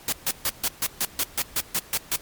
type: noise bursts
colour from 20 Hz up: white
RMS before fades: -24 dBFS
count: 12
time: 0.08-2.16 s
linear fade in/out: 2 ms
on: 45 ms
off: 140 ms
effects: pink hiss -47 dBFS RMS until 2.21 s + MP3 96 kbps